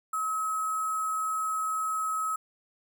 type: tone with sample-and-hold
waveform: sine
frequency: 1282 Hz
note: E6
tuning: 49 cents flat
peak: -27 dBFS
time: 0.13-2.36 s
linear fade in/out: 5 ms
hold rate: 8820 Hz
effects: none